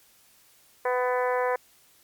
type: harmonic tone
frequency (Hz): 250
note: B3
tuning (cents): +21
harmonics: 2 / 3 / 4 / 5 / 6 / 7 / 8 / 9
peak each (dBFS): -25 / -31 / -29 / -39 / -37 / -35 / -39 / -44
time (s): 0.85-1.56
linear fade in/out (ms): 5
effects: white hiss -59 dBFS RMS until 2.03 s + MP3 96 kbps